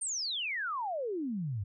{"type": "exponential sweep", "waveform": "sine", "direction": "down", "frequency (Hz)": [9110, 92.3], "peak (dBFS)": -32, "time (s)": [0.01, 1.64], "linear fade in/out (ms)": 10, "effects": []}